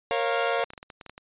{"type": "chord", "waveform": "sawtooth", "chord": "Bb minor", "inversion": "none", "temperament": "equal with one note detuned", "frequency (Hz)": [466.2, 546.4, 698.5], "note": ["Bb4", "Db5", "F5"], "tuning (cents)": [0, -25, 0], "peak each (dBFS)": -24, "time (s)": [0.11, 0.64], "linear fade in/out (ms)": 0}
{"type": "clicks", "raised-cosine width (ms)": 0.3, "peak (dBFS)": -26, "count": 11, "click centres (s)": [0.594, 0.643, 0.704, 0.735, 0.778, 0.829, 0.902, 1.012, 1.063, 1.096, 1.179]}
{"effects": ["resampled to 8000 Hz"]}